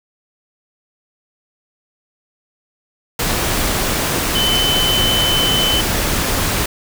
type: tone in noise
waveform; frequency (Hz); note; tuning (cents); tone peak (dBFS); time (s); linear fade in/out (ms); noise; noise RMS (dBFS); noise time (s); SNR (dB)
sine; 3042; F#7; +47; -15; 4.35-5.81; 5; pink; -18; 3.19-6.66; 0
effects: none